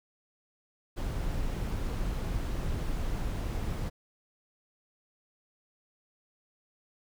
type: noise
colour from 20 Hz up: brown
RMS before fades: -32 dBFS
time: 0.96-3.9 s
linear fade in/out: 20 ms
effects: none